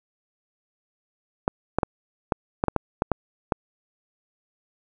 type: clicks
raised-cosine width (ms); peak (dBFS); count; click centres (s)
1; -6; 10; 1.479 / 1.786 / 1.832 / 2.322 / 2.639 / 2.683 / 2.763 / 3.021 / 3.117 / 3.522
effects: none